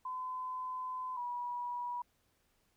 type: tone pair in turn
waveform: sine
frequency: 1018 / 971.6 Hz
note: C6 / B5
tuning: -48 / -29 cents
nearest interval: minor second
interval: 81 cents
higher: first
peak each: -37 / -36 dBFS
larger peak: second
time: 0.05-1.17 / 1.17-2.02 s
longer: first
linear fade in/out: 5 ms
effects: pink hiss -75 dBFS RMS until 2.76 s